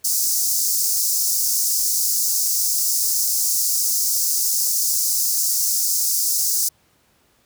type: high-pass noise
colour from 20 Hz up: pink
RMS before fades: -20 dBFS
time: 0.04-6.69 s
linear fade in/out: 10 ms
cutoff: 5100 Hz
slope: 48 dB/octave
effects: pink hiss -60 dBFS RMS until 7.45 s + high-pass 60 Hz 12 dB/octave